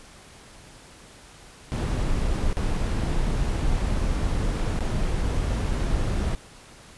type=noise with dropouts; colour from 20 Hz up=brown; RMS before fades=-24 dBFS; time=1.72-6.35 s; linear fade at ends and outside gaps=0 ms; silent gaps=2.529-2.57 / 4.792-4.807 s; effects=pink hiss -48 dBFS RMS until 6.97 s + resampled to 24000 Hz